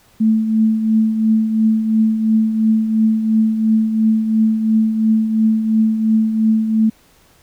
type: tone with tremolo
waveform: sine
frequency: 220 Hz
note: A3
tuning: in tune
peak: -9 dBFS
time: 0.2-6.9 s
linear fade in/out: 10 ms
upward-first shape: triangle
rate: 2.9 Hz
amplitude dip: 60%
effects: pink hiss -52 dBFS RMS until 7.42 s